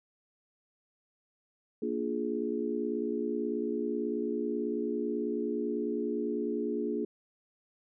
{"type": "chord", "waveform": "sine", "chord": "Bb dominant seventh", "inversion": "none", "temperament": "just", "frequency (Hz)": [233.1, 291.4, 349.6, 419.5], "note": ["Bb3", "D4", "F4", "Ab4"], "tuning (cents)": [0, -13, 2, 17], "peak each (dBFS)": [-35, -36, -36, -34], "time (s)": [1.82, 7.05], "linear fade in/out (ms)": 5, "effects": []}